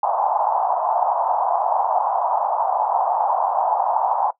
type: band-pass noise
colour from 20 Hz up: pink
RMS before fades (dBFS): -20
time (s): 0.03-4.31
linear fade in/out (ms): 5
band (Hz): 720 to 940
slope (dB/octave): 48
effects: noise-tail reverb RT60 0.1 s tail -17 dB re dry